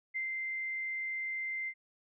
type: tone with ADSR envelope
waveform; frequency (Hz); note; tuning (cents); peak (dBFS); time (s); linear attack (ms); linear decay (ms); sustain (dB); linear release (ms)
sine; 2084; C7; -7; -32; 0.14-1.74; 23; 120; -2; 62
effects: none